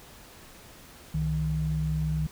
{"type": "tone pair together", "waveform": "sine", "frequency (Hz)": [65.28, 155.56], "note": ["C2", "D#3"], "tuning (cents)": [-3, 0], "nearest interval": "octave + minor third", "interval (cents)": 1503, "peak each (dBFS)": [-31, -26], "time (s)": [1.14, 2.27], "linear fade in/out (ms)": 5, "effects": ["pink hiss -50 dBFS RMS until 2.31 s"]}